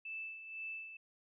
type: tone with tremolo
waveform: sine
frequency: 2637 Hz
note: E7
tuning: in tune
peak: -40 dBFS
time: 0.05-0.97 s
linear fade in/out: 5 ms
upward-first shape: sine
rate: 2 Hz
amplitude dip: 60%
effects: none